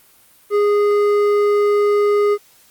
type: tone with hard clipping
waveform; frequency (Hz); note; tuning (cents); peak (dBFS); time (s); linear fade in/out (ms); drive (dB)
triangle; 412.5; G#4; -12; -14; 0.5-2.38; 50; 12
effects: white hiss -51 dBFS RMS until 2.7 s + Opus 32 kbps